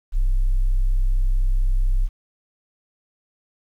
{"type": "tone", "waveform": "sine", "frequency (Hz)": 32.17, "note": "C1", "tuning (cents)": -28, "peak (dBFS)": -13, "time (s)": [0.12, 2.09], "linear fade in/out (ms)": 50, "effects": ["tanh soft clip ceiling -14 dBFS", "9-bit"]}